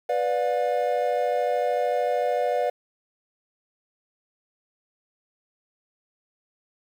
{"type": "chord", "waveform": "triangle", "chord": "B diminished", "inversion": "none", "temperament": "equal with one note detuned", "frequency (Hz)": [493.9, 587.3, 714], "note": ["B4", "D5", "F5"], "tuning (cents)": [0, 0, 38], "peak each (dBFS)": -24, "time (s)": [0.09, 2.7], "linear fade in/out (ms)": 5, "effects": ["9-bit"]}